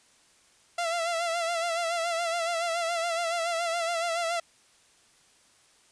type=tone with vibrato; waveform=sawtooth; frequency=676 Hz; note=E5; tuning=43 cents sharp; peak=-23 dBFS; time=0.78-4.4 s; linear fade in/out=5 ms; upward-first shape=sine; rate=7.1 Hz; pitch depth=56 cents each way; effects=white hiss -61 dBFS RMS until 5.91 s + resampled to 22050 Hz